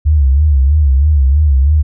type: tone with vibrato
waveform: sine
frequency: 71.3 Hz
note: C#2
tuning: 49 cents sharp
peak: -6 dBFS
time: 0.05-1.83 s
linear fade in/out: 20 ms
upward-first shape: sine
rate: 3.1 Hz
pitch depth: 140 cents each way
effects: none